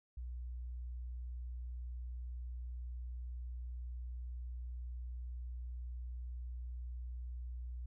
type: tone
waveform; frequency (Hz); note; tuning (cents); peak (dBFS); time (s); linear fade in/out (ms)
sine; 61; B1; -21; -40; 0.17-7.86; 5
effects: tanh soft clip ceiling -37 dBFS